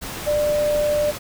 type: tone in noise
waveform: sine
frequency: 594 Hz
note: D5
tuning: 20 cents sharp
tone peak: -17 dBFS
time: 0.26-1.12 s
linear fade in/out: 20 ms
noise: pink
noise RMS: -31 dBFS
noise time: 0.01-1.19 s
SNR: +11 dB
effects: none